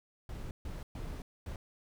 brown noise bursts at uneven times, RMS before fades -41 dBFS, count 4, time 0.29-0.51 / 0.65-0.83 / 0.95-1.22 / 1.46-1.56 s, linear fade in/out 2 ms, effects none

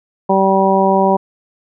harmonic tone, 193.1 Hz, G3, 26 cents flat, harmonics 1 / 2 / 3 / 4 / 5, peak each -16 / -16 / -16 / -16 / -16 dBFS, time 0.29-1.17 s, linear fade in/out 10 ms, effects none

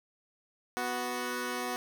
10% pulse tone pair together, 246.9 / 369.9 Hz, B3 / F#4, 0 / 0 cents, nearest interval perfect fifth, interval 700 cents, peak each -27 / -27 dBFS, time 0.77-1.76 s, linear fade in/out 0 ms, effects none

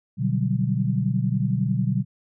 sine chord, G major seventh, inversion first, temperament equal, 123.47 / 146.83 / 185 / 196 Hz, B2 / D3 / F#3 / G3, 0 / 0 / 0 / 0 cents, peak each -24 / -26 / -26 / -27 dBFS, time 0.17-2.05 s, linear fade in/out 50 ms, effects none

